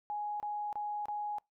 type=tone bursts; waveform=sine; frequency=833 Hz; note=G#5; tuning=5 cents sharp; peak=-34 dBFS; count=4; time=0.1-1.384 s; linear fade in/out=0 ms; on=300 ms; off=28 ms; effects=noise-tail reverb RT60 0.2 s tail -26 dB re dry